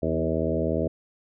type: harmonic tone with a mistuned harmonic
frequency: 80 Hz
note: D#2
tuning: 49 cents sharp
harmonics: 1 / 2 / 3 / 4 / 5 / 6 / 7 / 8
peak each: -31 / -31 / -31 / -31 / -31 / -31 / -31 / -31 dBFS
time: 0.02-0.88 s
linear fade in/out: 10 ms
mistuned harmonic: 3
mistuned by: +20 cents
effects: none